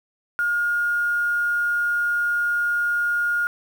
sine tone with quantisation, 1425 Hz, F6, 34 cents sharp, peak -19 dBFS, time 0.39-3.47 s, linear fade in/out 0 ms, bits 7, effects none

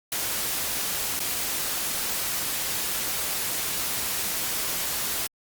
white noise with dropouts, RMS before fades -28 dBFS, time 0.12-5.27 s, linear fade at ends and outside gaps 2 ms, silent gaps 1.193-1.202 s, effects Opus 48 kbps

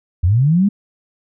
sine linear sweep, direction up, 78.6 to 210 Hz, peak -10 dBFS, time 0.23-0.69 s, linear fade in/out 10 ms, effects none

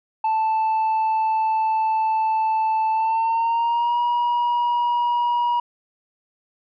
sine tone with pitch glide, 880 to 959.6 Hz, A5 to A#5, 0 to +50 cents, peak -15 dBFS, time 0.24-5.6 s, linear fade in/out 5 ms, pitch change +150 cents, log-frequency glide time 2.92-3.99 s, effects tanh soft clip ceiling -17 dBFS

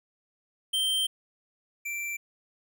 square tone pair in turn, 3136 / 2347 Hz, G7 / D7, 0 / -2 cents, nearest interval perfect fourth, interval 502 cents, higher first, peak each -25 / -32 dBFS, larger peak first, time 0.73-1.07 / 1.85-2.17 s, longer first, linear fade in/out 10 ms, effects none

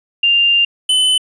sine / square tone pair in turn, 2794 / 3024 Hz, F7 / F#7, 0 / +37 cents, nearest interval minor second, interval 137 cents, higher second, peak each -9 / -11 dBFS, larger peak first, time 0.23-0.65 / 0.89-1.18 s, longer first, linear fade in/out 5 ms, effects resampled to 22050 Hz

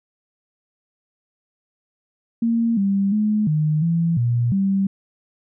sine tone with pitch steps, 230.8 / 197.2 / 212.3 / 153.2 / 167.3 / 119.6 / 194.9 Hz, A#3 / G3 / G#3 / D#3 / E3 / A#2 / G3, -17 / +11 / +38 / -27 / +26 / +45 / -10 cents, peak -16 dBFS, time 2.42-4.87 s, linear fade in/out 5 ms, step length 350 ms, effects none

